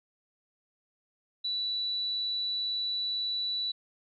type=tone; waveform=sine; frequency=3951 Hz; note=B7; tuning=in tune; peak=-29 dBFS; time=1.44-3.72 s; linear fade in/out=10 ms; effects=none